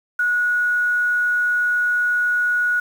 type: tone with quantisation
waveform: sine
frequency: 1459 Hz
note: F#6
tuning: 25 cents flat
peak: -16 dBFS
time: 0.19-2.8 s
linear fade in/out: 5 ms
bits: 7
effects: none